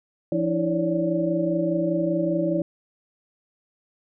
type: tone cluster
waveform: sine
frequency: 171.4 / 295.5 / 326.8 / 552 / 577 Hz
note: F3 / D4 / E4 / C#5 / D5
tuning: -32 / +11 / -15 / -7 / -31 cents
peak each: -27 / -32 / -24 / -32 / -26 dBFS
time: 0.32-2.62 s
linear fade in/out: 2 ms
effects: none